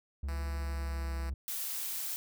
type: tone with pitch glide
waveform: triangle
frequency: 69.3 to 65.98 Hz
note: C#2 to C2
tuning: 0 to +15 cents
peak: -31 dBFS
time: 0.23-1.34 s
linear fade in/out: 5 ms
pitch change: -85 cents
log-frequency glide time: 0.55-1.2 s
type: tone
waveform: 5% pulse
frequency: 166 Hz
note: E3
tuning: 12 cents sharp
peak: -33 dBFS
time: 0.28-1.3 s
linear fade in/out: 5 ms
type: noise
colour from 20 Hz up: blue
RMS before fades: -37 dBFS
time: 1.48-2.16 s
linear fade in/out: 0 ms
effects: none